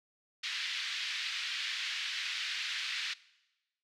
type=band-pass noise; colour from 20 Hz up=white; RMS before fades=-37 dBFS; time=0.43-3.14 s; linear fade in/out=10 ms; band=1700 to 4200 Hz; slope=24 dB/octave; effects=noise-tail reverb RT60 1.0 s tail -20 dB re dry